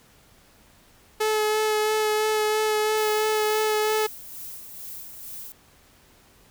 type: tone with vibrato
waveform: sawtooth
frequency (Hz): 429.6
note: A4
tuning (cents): -41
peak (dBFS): -17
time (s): 1.2-4.07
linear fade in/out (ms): 10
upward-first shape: sine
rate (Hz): 3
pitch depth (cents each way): 14
type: noise with tremolo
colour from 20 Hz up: violet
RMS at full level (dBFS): -37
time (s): 2.97-5.52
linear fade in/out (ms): 0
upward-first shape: sine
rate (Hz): 2.2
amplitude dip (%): 45
effects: pink hiss -56 dBFS RMS until 6.5 s